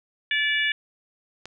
harmonic tone, 579 Hz, D5, 25 cents flat, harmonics 3 / 4 / 5 / 6, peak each -24 / -26 / -28 / -30 dBFS, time 0.31-0.72 s, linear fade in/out 2 ms
click, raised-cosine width 0.2 ms, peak -20 dBFS, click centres 1.456 s
effects none

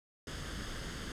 pink noise with comb filter, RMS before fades -41 dBFS, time 0.27-1.12 s, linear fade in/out 2 ms, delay 0.61 ms, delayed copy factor +0.55, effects low-pass 7000 Hz 12 dB/octave

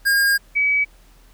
square / sine tone pair in turn, 1619 / 2280 Hz, G#6 / C#7, -45 / +48 cents, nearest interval tritone, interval 593 cents, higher second, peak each -15 dBFS, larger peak neither, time 0.05-0.38 / 0.55-0.85 s, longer first, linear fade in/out 20 ms, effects added 40 Hz sine -48 dBFS peak until 1.33 s + pink hiss -55 dBFS RMS until 1.33 s

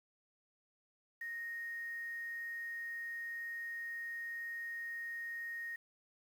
sine tone with quantisation, 1861 Hz, A#6, 3 cents flat, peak -40 dBFS, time 1.21-5.76 s, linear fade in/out 5 ms, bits 10, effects none

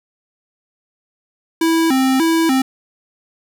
square tone with vibrato, 293.7 Hz, D4, in tune, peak -13 dBFS, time 1.61-2.62 s, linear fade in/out 5 ms, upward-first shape square, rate 1.7 Hz, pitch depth 190 cents each way, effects none

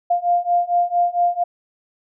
sine beating tone pair, 698.5 / 702.9 Hz, F5 / F5, 0 / +11 cents, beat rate 4.4 Hz, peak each -19 / -18 dBFS, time 0.1-1.44 s, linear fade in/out 10 ms, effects none

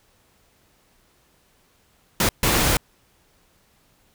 pink noise bursts at uneven times, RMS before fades -19 dBFS, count 2, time 2.2-2.29 / 2.43-2.77 s, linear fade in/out 2 ms, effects pink hiss -61 dBFS RMS until 4.14 s

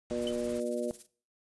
pink low-pass noise, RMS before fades -48 dBFS, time 0.1-0.6 s, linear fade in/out 0 ms, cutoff 9300 Hz, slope 96 dB/octave
harmonic tone, 120 Hz, B2, 49 cents flat, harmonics 2 / 3 / 4 / 5, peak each -36 / -36 / -37 / -35 dBFS, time 0.11-0.91 s, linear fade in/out 0 ms
violet noise with tremolo, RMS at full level -42 dBFS, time 0.16-1.07 s, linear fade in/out 50 ms, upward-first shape sine, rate 18 Hz, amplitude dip 80%
sine tone with exponential decay, 3045 Hz, F#7, 49 cents sharp, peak -32 dBFS, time 0.27-0.35 s, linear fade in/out 2 ms, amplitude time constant 17 ms
effects noise-tail reverb RT60 0.4 s tail -18 dB re dry + resampled to 24000 Hz

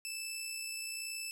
15% pulse tone with amplitude modulation, 2637 Hz, E7, in tune, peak -30 dBFS, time 0.05-1.31 s, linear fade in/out 0 ms, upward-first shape sine, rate 61.1 Hz, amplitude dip 35%, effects none

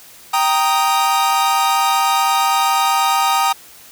45% pulse chord, Eb major, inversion first, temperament equal, 784 / 932.3 / 1244.5 Hz, G5 / Bb5 / Eb6, 0 / 0 / 0 cents, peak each -18 dBFS, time 0.33-3.53 s, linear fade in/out 10 ms, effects white hiss -42 dBFS RMS until 3.91 s

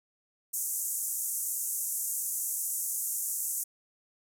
white band-pass noise, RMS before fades -33 dBFS, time 0.53-3.64 s, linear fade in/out 10 ms, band 6500 to 14000 Hz, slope 48 dB/octave, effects none

